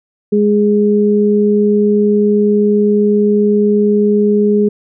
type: tone pair together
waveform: sine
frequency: 207.5 / 415.3 Hz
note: G#3 / G#4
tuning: -1 / 0 cents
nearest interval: octave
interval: 1201 cents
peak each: -11 dBFS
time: 0.32-4.69 s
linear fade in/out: 10 ms
effects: none